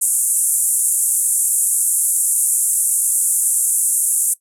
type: band-pass noise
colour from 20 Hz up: white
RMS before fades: -17 dBFS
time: 0.01-4.34 s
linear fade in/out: 10 ms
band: 7900 to 11000 Hz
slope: 48 dB/octave
effects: noise-tail reverb RT60 0.1 s tail -18 dB re dry